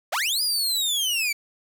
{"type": "linear two-way sweep", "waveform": "sawtooth", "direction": "up then down", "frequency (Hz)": [493.9, 4978, 2259], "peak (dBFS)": -19, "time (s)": [0.12, 1.33], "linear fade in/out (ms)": 10, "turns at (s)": 0.42, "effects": ["8-bit"]}